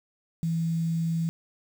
sine tone with quantisation, 164.81 Hz, E3, in tune, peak -24 dBFS, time 0.43-1.29 s, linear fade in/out 0 ms, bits 8, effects none

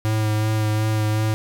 square tone with vibrato, 108.1 Hz, A2, 30 cents flat, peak -19 dBFS, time 0.05-1.34 s, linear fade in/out 0 ms, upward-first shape sine, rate 2.7 Hz, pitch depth 17 cents each way, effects none

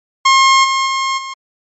sawtooth tone with level steps, 1072 Hz, C6, 42 cents sharp, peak -3 / -9 / -11 / -20 dBFS, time 0.25-1.34 s, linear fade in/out 10 ms, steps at 0.63 / 0.86 / 1.17 s, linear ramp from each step 20 ms, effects MP3 32 kbps

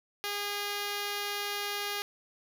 5% pulse tone, 408.6 Hz, G#4, 28 cents flat, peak -21 dBFS, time 0.24-2.02 s, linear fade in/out 0 ms, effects none

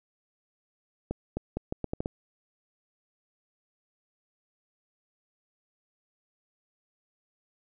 accelerating click train, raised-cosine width 2 ms, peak -17 dBFS, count 8, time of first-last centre 1.11-2.059 s, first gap 260 ms, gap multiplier 0.77, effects none

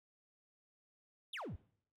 triangle exponential sweep, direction down, 3982 to 65.41 Hz, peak -40 dBFS, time 1.33-1.56 s, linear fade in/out 5 ms, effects noise-tail reverb RT60 0.6 s tail -21 dB re dry

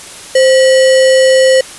sine tone with sample-and-hold, 523.3 Hz, C5, in tune, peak -4 dBFS, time 0.35-1.61 s, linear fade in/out 5 ms, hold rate 2450 Hz, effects white hiss -30 dBFS RMS until 1.78 s + resampled to 24000 Hz

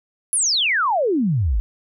sine exponential sweep, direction down, 11000 to 46.25 Hz, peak -16 dBFS, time 0.33-1.6 s, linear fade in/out 0 ms, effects none

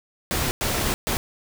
pink noise bursts at uneven times, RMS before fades -24 dBFS, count 3, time 0.31-0.51 / 0.61-0.94 / 1.07-1.17 s, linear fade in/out 0 ms, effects none

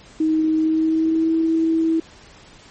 sine tone with pitch glide, 315.3 to 324.9 Hz, D#4 to E4, +23 to -25 cents, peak -15 dBFS, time 0.2-2 s, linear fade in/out 5 ms, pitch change +52 cents, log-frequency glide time 0.55-1.33 s, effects pink hiss -46 dBFS RMS until 2.7 s + MP3 32 kbps

